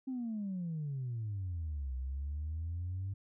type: exponential two-way sweep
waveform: sine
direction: down then up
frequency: 267.7 to 63.4 to 99.1 Hz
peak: -34 dBFS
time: 0.07-3.14 s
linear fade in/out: 10 ms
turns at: 1.95 s
effects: tanh soft clip ceiling -32 dBFS